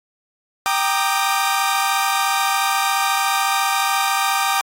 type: chord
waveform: sawtooth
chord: Eb major seventh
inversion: first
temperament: equal with one note detuned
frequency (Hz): 784 / 932.3 / 1190.4 / 1244.5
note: G5 / Bb5 / D6 / Eb6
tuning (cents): 0 / 0 / +23 / 0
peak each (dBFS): -17 / -21 / -18 / -22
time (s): 0.66-4.61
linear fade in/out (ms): 0
effects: AAC 48 kbps